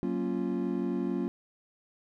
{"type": "chord", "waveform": "triangle", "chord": "Gb major seventh", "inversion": "none", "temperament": "equal with one note detuned", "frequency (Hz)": [186.18, 233.1, 277.2, 349.2], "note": ["Gb3", "Bb3", "Db4", "F4"], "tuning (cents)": [11, 0, 0, 0], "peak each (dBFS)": -32, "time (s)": [0.03, 1.28], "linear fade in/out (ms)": 0, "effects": []}